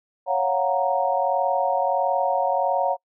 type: chord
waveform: sine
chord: Gb major seventh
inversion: second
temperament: equal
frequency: 554.4 / 698.5 / 740 / 932.3 Hz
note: Db5 / F5 / Gb5 / Bb5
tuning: 0 / 0 / 0 / 0 cents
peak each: -24 / -26 / -24 / -25 dBFS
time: 0.26-2.97 s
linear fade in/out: 50 ms
effects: noise-tail reverb RT60 0.1 s tail -26 dB re dry